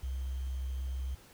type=tone with sample-and-hold; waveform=sine; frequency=65.41 Hz; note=C2; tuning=in tune; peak=-33 dBFS; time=0.03-1.15 s; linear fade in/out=5 ms; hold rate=3150 Hz; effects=pink hiss -58 dBFS RMS until 1.33 s